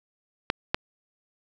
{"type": "clicks", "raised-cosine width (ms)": 0.3, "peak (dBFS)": -6, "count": 2, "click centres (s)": [0.501, 0.745], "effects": []}